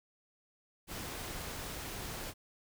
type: noise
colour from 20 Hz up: pink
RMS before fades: -42 dBFS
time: 0.87-2.34 s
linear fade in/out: 50 ms
effects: none